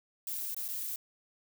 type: noise with dropouts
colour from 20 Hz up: violet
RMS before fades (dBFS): -37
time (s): 0.27-0.96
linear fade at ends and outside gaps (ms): 2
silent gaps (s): 0.546-0.565 / 0.682-0.686
effects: none